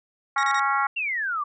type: harmonic tone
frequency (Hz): 275.8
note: C#4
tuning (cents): -9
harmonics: 3 / 4 / 5 / 6 / 7 / 8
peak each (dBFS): -26 / -25 / -24 / -36 / -32 / -36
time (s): 0.36-0.87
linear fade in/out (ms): 5
type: tone bursts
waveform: sawtooth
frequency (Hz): 1884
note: A#6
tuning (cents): +18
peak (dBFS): -24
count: 3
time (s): 0.38-0.595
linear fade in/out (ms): 0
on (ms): 51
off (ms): 31
type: exponential sweep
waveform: sine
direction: down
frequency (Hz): 2811 to 1130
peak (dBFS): -24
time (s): 0.96-1.44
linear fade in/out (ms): 10
effects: resampled to 16000 Hz